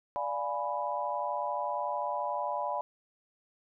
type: chord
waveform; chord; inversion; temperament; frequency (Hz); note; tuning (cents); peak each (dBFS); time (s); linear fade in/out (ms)
sine; D diminished seventh; none; equal with one note detuned; 587.3 / 698.5 / 834 / 987.8; D5 / F5 / Ab5 / Cb6; 0 / 0 / +7 / 0; -36 / -38 / -36 / -34; 0.16-2.81; 0
effects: none